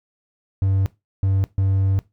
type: tone bursts at uneven times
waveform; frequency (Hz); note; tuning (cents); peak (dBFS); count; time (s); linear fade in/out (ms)
triangle; 96.7; G2; -23; -14; 3; 0.62-0.86 / 1.23-1.44 / 1.58-1.99; 0
effects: noise-tail reverb RT60 0.2 s tail -18 dB re dry